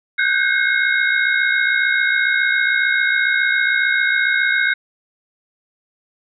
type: tone cluster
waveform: sine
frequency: 1488 / 1555 / 1610 / 2159 / 3776 Hz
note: F#6 / G6 / G6 / C#7 / A#7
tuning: +9 / -14 / +46 / -46 / +22 cents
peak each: -21 / -19 / -22 / -19 / -27 dBFS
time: 0.18-4.74 s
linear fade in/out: 10 ms
effects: none